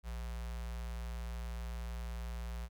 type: tone with notch filter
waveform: square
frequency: 58.3 Hz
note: A#1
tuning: 1 cent sharp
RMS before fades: -41 dBFS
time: 0.03-2.69 s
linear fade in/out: 50 ms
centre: 300 Hz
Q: 0.81
effects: none